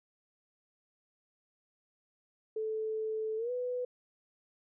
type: tone with pitch glide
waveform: sine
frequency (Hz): 437.2 to 496.4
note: A4 to B4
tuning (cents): -11 to +9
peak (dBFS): -32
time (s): 2.56-3.85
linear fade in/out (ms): 5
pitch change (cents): +220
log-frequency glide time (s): 3.37-3.51
effects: none